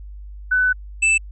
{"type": "tone pair in turn", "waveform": ["sine", "square"], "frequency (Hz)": [1500, 2640], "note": ["F#6", "E7"], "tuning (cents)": [23, 2], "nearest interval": "minor seventh", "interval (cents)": 979, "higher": "second", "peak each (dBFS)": -14, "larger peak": "neither", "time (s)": [[0.51, 0.73], [1.02, 1.18]], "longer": "first", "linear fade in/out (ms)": 10, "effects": ["added 50 Hz sine -33 dBFS peak until 1.31 s", "resampled to 22050 Hz"]}